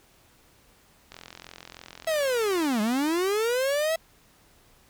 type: click train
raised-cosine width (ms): 0.2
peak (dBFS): -24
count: 67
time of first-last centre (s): 1.12-2.648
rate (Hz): 43.2
type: linear two-way sweep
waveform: 45% pulse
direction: down then up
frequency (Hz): 659.3 to 204.4 to 659.3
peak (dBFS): -23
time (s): 2.07-3.96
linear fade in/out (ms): 5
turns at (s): 2.81
effects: pink hiss -59 dBFS RMS until 4.89 s